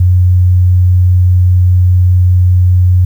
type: tone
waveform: sine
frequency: 90.5 Hz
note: F#2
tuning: 38 cents flat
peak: -4 dBFS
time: 0-3.05 s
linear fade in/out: 5 ms
effects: 7-bit